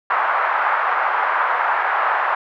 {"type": "band-pass noise", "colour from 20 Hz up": "pink", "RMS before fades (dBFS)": -19, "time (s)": [0.1, 2.35], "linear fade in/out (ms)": 5, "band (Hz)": [830, 1600], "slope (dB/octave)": 24, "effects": []}